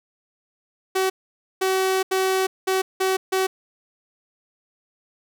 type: tone bursts at uneven times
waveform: sawtooth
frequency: 378.8 Hz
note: F#4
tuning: 41 cents sharp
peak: -15 dBFS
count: 6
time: 0.95-1.1 / 1.61-2.03 / 2.11-2.47 / 2.67-2.82 / 3-3.17 / 3.32-3.47 s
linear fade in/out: 10 ms
effects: none